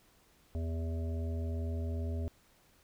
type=harmonic tone with a mistuned harmonic; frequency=82.41 Hz; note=E2; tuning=in tune; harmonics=1 / 3 / 5 / 7 / 8; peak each=-33 / -43 / -47 / -50 / -51 dBFS; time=0.55-2.28 s; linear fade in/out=0 ms; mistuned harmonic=5; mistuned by=-26 cents; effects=pink hiss -66 dBFS RMS until 2.83 s